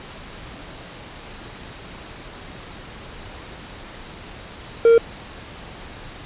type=tone; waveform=triangle; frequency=461.6 Hz; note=A#4; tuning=17 cents flat; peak=-7 dBFS; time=4.85-4.98 s; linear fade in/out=2 ms; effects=pink hiss -38 dBFS RMS until 6.25 s + resampled to 8000 Hz